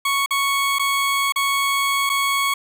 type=tone with dropouts; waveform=20% pulse; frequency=1108.7 Hz; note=C#6; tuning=in tune; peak=-13 dBFS; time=0.05-2.54 s; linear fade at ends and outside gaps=5 ms; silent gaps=0.261-0.307 / 0.786-0.794 / 1.323-1.359 / 2.094-2.098 s; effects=none